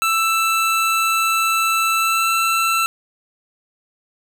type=tone with pitch glide; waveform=25% pulse; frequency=1325 to 1336.5 Hz; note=E6 to E6; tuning=+9 to +23 cents; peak=-12 dBFS; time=0.02-2.86 s; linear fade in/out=0 ms; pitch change=+14 cents; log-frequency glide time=1.96-2.3 s; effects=none